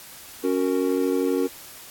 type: chord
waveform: triangle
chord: F# major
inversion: second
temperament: just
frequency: 277.5 / 370 / 462.5 Hz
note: C#4 / F#4 / A#4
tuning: +2 / 0 / -14 cents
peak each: -22 / -23 / -23 dBFS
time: 0.43-1.48 s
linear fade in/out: 20 ms
effects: white hiss -43 dBFS RMS until 1.9 s + AAC 64 kbps